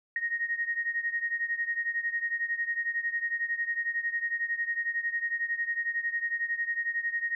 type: beating tone pair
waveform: sine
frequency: 1864.7 / 1875.7 Hz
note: A#6 / A#6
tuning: 0 / +10 cents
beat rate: 11 Hz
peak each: -30 / -33 dBFS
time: 0.16-7.35 s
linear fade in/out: 2 ms
effects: none